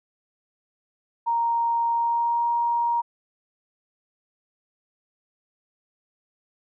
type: tone with pitch glide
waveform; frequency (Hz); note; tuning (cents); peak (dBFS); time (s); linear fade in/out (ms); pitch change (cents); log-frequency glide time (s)
sine; 932.3 to 942; A#5 to A#5; 0 to +18; -20; 1.26-3.02; 20; +18; 1.92-2.47
effects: none